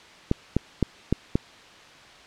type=clicks; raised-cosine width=3 ms; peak=-7 dBFS; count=5; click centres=0.314 / 0.566 / 0.827 / 1.126 / 1.355 s; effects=white hiss -48 dBFS RMS until 2.26 s + low-pass 4000 Hz 12 dB/octave